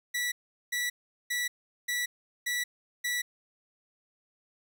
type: tone bursts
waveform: sawtooth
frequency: 1953 Hz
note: B6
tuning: 20 cents flat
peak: -25 dBFS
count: 6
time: 0.14-3.22 s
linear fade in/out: 10 ms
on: 180 ms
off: 400 ms
effects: none